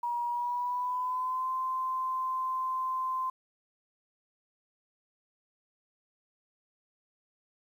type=tone with pitch glide; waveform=sine; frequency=956 to 1036.5 Hz; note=A#5 to C6; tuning=+43 to -17 cents; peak=-29 dBFS; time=0.03-3.3 s; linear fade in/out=5 ms; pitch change=+140 cents; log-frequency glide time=0.27-1.5 s; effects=10-bit